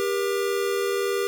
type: tone pair together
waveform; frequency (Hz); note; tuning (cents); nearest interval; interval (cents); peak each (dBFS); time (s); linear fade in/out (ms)
square; 396.5 / 477.9; G4 / A#4; +20 / +43; minor third; 323; -25 / -28; 0-1.27; 0
effects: none